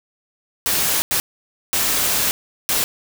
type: noise bursts at uneven times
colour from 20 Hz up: white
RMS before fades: -19 dBFS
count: 4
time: 0.66-1.02 / 1.11-1.2 / 1.73-2.31 / 2.69-2.84 s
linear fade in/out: 0 ms
effects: none